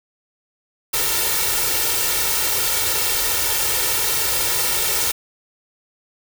white noise with comb filter, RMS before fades -20 dBFS, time 0.93-5.12 s, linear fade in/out 10 ms, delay 2.2 ms, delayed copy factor +0.85, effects none

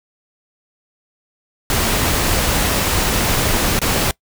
pink noise with dropouts, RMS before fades -17 dBFS, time 1.7-4.11 s, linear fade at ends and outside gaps 1 ms, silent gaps 3.791-3.816 s, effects noise-tail reverb RT60 0.1 s tail -22 dB re dry

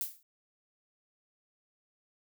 violet noise with exponential decay, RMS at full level -31 dBFS, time 0.01-0.23 s, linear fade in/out 1 ms, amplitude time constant 47 ms, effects none

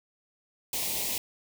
white band-stop noise, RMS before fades -31 dBFS, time 0.73-1.18 s, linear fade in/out 2 ms, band 1000 to 2000 Hz, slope 48 dB/octave, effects none

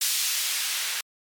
blue noise with band-pass filter sweep, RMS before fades -27 dBFS, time 0.01-1.01 s, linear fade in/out 5 ms, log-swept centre 4200 to 1800 Hz, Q 0.71, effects MP3 96 kbps

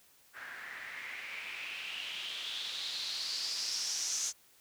blue noise with low-pass filter sweep, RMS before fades -39 dBFS, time 0.33-4.33 s, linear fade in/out 50 ms, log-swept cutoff 1600 to 6500 Hz, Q 4.9, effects white hiss -64 dBFS RMS until 4.6 s

